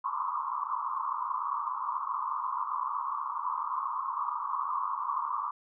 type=band-pass noise; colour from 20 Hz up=pink; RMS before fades=-33 dBFS; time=0.04-5.51 s; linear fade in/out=5 ms; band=960 to 1200 Hz; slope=96 dB/octave; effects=none